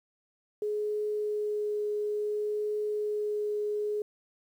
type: tone with vibrato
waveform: sine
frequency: 420 Hz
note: G#4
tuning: 19 cents sharp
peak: -28 dBFS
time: 0.62-4.02 s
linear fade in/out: 2 ms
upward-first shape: triangle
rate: 0.58 Hz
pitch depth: 8 cents each way
effects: 10-bit